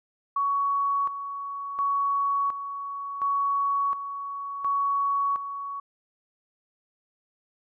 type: tone with tremolo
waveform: sine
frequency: 1120 Hz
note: C#6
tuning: 18 cents sharp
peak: -22 dBFS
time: 0.36-5.8 s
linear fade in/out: 5 ms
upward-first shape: square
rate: 0.7 Hz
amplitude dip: 65%
effects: none